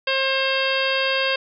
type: harmonic tone with a mistuned harmonic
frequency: 534 Hz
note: C5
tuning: 35 cents sharp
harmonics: 1 / 2 / 3 / 4 / 5 / 6 / 7 / 8 / 9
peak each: -24 / -29 / -26 / -31 / -25 / -27 / -32 / -37 / -31 dBFS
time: 0.07-1.36 s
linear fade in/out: 5 ms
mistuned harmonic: 8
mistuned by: +52 cents
effects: none